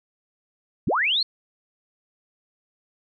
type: linear sweep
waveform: sine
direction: up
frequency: 74.1 to 4398 Hz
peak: -19 dBFS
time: 0.87-1.23 s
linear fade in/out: 5 ms
effects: none